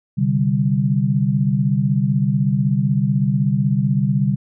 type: chord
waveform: sine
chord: C suspended second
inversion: none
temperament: equal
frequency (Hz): 130.81 / 146.83 / 196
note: C3 / D3 / G3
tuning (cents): 0 / 0 / 0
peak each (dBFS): -19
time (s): 0.17-4.36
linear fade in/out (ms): 20
effects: none